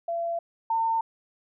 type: tone pair in turn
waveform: sine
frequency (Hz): 678 / 905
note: E5 / A5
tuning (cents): +49 / +48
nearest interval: perfect fourth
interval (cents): 499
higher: second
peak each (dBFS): -26 / -22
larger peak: second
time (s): 0.08-0.39 / 0.7-1.01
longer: neither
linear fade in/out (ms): 5
effects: none